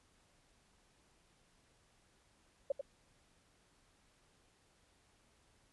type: tone with echo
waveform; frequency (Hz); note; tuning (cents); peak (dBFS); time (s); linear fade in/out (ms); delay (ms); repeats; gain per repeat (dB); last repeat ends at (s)
sine; 554.4; C#5; 0; -30; 2.7-2.72; 5; 92; 1; -7; 2.812
effects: pink hiss -71 dBFS RMS until 5.72 s + resampled to 24000 Hz